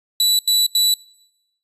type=tone bursts; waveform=sawtooth; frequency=3951 Hz; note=B7; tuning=in tune; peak=-10 dBFS; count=3; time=0.2-0.94 s; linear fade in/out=2 ms; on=190 ms; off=85 ms; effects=noise-tail reverb RT60 0.9 s tail -25 dB re dry + resampled to 32000 Hz